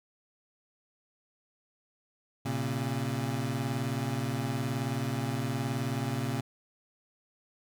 25% pulse beating tone pair, 116.54 / 135.54 Hz, A#2 / C#3, 0 / -39 cents, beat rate 19 Hz, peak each -29 dBFS, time 2.45-6.41 s, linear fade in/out 10 ms, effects none

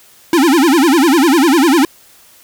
square tone with vibrato, 302 Hz, D4, 48 cents sharp, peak -8 dBFS, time 0.33-1.85 s, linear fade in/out 2 ms, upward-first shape sine, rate 10 Hz, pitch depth 270 cents each way, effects white hiss -45 dBFS RMS until 2.43 s

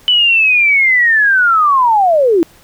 sine linear sweep, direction down, 3001 to 311.1 Hz, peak -7 dBFS, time 0.08-2.43 s, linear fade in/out 0 ms, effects pink hiss -45 dBFS RMS until 2.63 s

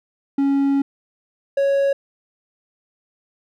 triangle tone pair in turn, 277.2 / 554.4 Hz, C#4 / C#5, 0 / 0 cents, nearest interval octave, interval 1200 cents, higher second, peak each -13 dBFS, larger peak neither, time 0.38-0.82 / 1.57-1.93 s, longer first, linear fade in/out 5 ms, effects none

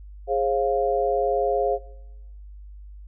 sine chord, F minor, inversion first, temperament equal with one note detuned, 415.3 / 536.1 / 698.5 Hz, Ab4 / C5 / F5, 0 / +42 / 0 cents, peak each -24 dBFS, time 0.27-1.79 s, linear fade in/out 50 ms, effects noise-tail reverb RT60 1.0 s tail -21 dB re dry + added 50 Hz sine -39 dBFS peak until 3.07 s

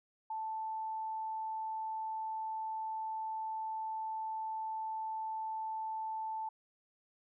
sine tone, 880 Hz, A5, in tune, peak -36 dBFS, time 0.3-6.49 s, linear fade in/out 5 ms, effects none

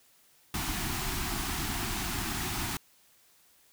pink band-stop noise, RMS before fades -33 dBFS, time 0.54-2.77 s, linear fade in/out 2 ms, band 390 to 680 Hz, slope 96 dB/octave, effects white hiss -63 dBFS RMS until 3.72 s

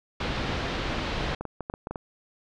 pink low-pass noise, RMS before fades -30 dBFS, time 0.2-1.35 s, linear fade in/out 5 ms, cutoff 4300 Hz, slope 24 dB/octave
clicks, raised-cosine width 1 ms, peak -19 dBFS, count 12, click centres 1.208 / 1.242 / 1.285 / 1.328 / 1.41 / 1.453 / 1.607 / 1.699 / 1.739 / 1.871 / 1.91 / 1.958 s
effects none

